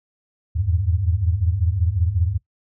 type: tone cluster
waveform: sine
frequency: 80.8 / 86.2 / 101.1 Hz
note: E2 / F2 / G#2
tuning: -34 / -22 / -46 cents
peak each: -22 dBFS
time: 0.55-2.38 s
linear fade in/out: 20 ms
effects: noise-tail reverb RT60 0.1 s tail -18 dB re dry